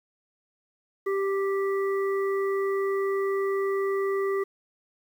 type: harmonic tone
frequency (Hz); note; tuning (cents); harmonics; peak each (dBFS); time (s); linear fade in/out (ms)
392; G4; 0; 1 / 3 / 5; -24 / -34 / -38; 1.06-4.44; 10
effects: 9-bit